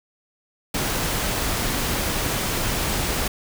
pink noise, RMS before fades -24 dBFS, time 0.74-3.28 s, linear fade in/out 5 ms, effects none

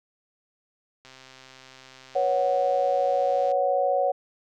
click train, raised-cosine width 0.2 ms, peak -30 dBFS, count 324, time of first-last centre 1.05-3.516 s, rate 131 Hz
sine chord, B suspended second, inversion none, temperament equal, 493.9 / 554.4 / 740 Hz, B4 / C#5 / F#5, 0 / 0 / 0 cents, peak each -29 / -23 / -24 dBFS, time 2.15-4.12 s, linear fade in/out 10 ms
effects none

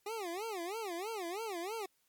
25% pulse tone with vibrato, 392 Hz, G4, in tune, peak -34 dBFS, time 0.06-1.86 s, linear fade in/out 5 ms, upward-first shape sine, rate 3.1 Hz, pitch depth 270 cents each way, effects white hiss -75 dBFS RMS until 2.08 s + MP3 96 kbps

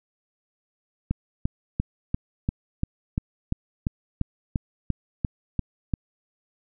click train, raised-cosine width 5 ms, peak -11 dBFS, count 15, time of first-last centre 1.11-5.938 s, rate 2.9 Hz, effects none

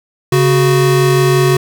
square tone pair together, 138.59 / 370 Hz, C#3 / F#4, 0 / 0 cents, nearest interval octave + perfect fourth, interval 1700 cents, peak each -12 dBFS, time 0.32-1.57 s, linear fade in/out 5 ms, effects none

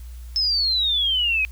sine exponential sweep, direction down, 5270 to 2489 Hz, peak -18 dBFS, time 0.36-1.45 s, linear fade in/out 0 ms, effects added 60 Hz sine -34 dBFS peak until 1.51 s + white hiss -53 dBFS RMS until 1.51 s

